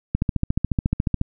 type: click train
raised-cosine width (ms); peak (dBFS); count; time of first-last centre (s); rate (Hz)
5; -7; 16; 0.15-1.214; 14.1
effects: none